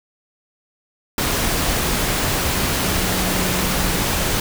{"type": "tone in noise", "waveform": "sine", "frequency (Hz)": 184.5, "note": "F#3", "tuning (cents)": -5, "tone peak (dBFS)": -26, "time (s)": [2.84, 3.98], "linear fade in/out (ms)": 2, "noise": "pink", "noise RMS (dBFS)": -20, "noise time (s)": [1.18, 4.4], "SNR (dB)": -9, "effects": []}